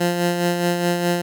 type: tone with tremolo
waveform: 15% pulse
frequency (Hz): 174.61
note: F3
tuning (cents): 0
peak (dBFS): -10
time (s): 0-1.22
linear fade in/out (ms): 10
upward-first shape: sine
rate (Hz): 4.8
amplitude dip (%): 45
effects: none